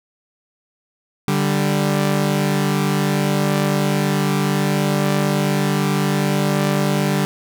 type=tone pair together; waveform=sawtooth; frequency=146.83 / 195.99 Hz; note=D3 / G3; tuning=0 / 0 cents; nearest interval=perfect fourth; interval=500 cents; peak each=-15 dBFS; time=1.28-7.25 s; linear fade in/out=0 ms; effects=none